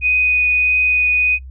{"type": "tone with vibrato", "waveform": "sine", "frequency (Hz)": 2489, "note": "D#7", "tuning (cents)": 0, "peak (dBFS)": -12, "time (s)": [0.01, 1.39], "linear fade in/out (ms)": 50, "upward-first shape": "triangle", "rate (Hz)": 1.6, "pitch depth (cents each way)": 8, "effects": ["noise-tail reverb RT60 0.1 s tail -25 dB re dry", "added 65 Hz sine -31 dBFS peak until 1.5 s"]}